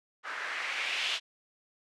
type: noise with low-pass filter sweep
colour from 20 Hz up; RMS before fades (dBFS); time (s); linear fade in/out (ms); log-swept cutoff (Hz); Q
blue; -34; 0.23-1.2; 50; 1400 to 3300; 2.4
effects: high-pass 400 Hz 12 dB/octave + low-pass 9000 Hz 12 dB/octave